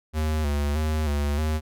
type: tone with vibrato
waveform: square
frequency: 75 Hz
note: D2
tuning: 37 cents sharp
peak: -23 dBFS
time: 0.13-1.61 s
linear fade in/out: 50 ms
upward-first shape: square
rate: 1.6 Hz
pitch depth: 58 cents each way
effects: none